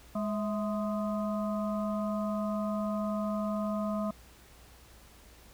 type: harmonic tone with a mistuned harmonic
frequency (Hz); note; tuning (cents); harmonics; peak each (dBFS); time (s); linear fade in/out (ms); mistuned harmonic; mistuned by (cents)
207.6; G#3; 0; 1 / 3 / 5 / 6; -31 / -35 / -42 / -41; 0.15-4.11; 5; 3; +70
effects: added 60 Hz sine -57 dBFS peak until 5.53 s + pink hiss -57 dBFS RMS until 5.53 s